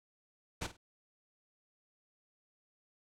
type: noise with echo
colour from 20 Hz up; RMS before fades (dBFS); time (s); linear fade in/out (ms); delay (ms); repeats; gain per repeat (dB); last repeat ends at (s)
pink; -37; 0.61-0.67; 10; 50; 2; -13; 0.77
effects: low-pass 8000 Hz 12 dB/octave